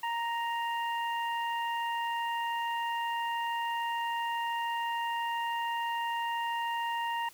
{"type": "harmonic tone", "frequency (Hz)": 933, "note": "A#5", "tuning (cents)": 1, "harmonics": [1, 2, 3], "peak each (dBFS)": [-31, -38, -41], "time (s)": [0.03, 7.29], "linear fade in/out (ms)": 5, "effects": ["white hiss -56 dBFS RMS until 7.33 s"]}